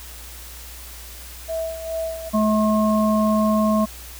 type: tone with tremolo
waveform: sine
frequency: 652 Hz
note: E5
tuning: 19 cents flat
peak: -22 dBFS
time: 1.48-2.3 s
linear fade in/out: 20 ms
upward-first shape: sine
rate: 2.4 Hz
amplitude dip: 65%
type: harmonic tone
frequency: 214.7 Hz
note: A3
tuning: 42 cents flat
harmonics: 1 / 3 / 5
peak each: -17 / -22 / -24 dBFS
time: 2.33-3.86 s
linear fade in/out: 20 ms
effects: added 60 Hz sine -39 dBFS peak until 4.19 s + white hiss -40 dBFS RMS until 4.19 s